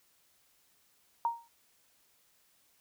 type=tone with exponential decay; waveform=sine; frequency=932.3 Hz; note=A#5; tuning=in tune; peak=-24 dBFS; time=1.25-1.48 s; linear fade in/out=1 ms; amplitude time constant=48 ms; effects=white hiss -69 dBFS RMS until 2.8 s